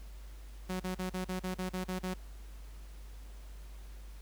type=tone bursts; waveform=sawtooth; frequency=184.6 Hz; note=F#3; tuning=4 cents flat; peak=-30 dBFS; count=10; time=0.69-2.141 s; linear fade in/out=10 ms; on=110 ms; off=39 ms; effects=added 50 Hz sine -45 dBFS peak until 4.21 s + pink hiss -60 dBFS RMS until 4.21 s